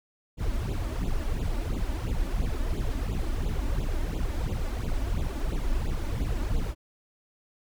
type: noise with flanger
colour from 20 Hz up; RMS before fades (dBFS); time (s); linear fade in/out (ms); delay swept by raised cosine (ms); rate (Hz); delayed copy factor
brown; -28; 0.37-6.75; 50; 0.27 to 3.47; 2.9; +0.95
effects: none